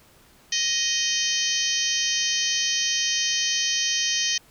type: harmonic tone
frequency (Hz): 623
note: D#5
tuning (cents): +2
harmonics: 3 / 4 / 5 / 6 / 7 / 8 / 9 / 10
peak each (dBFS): -31 / -33 / -27 / -35 / -31 / -32 / -28 / -28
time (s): 0.52-4.38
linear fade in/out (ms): 5
effects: pink hiss -55 dBFS RMS until 4.5 s